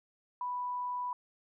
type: tone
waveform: sine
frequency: 987.8 Hz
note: B5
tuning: in tune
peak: -33 dBFS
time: 0.41-1.13 s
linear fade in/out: 2 ms
effects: none